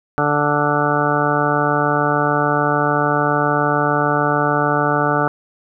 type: harmonic tone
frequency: 146.83 Hz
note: D3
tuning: in tune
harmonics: 1 / 2 / 3 / 4 / 5 / 6 / 8 / 9 / 10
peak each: -23 / -23 / -23 / -23 / -23 / -23 / -23 / -23 / -23 dBFS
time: 0.18-5.28 s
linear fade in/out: 0 ms
effects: none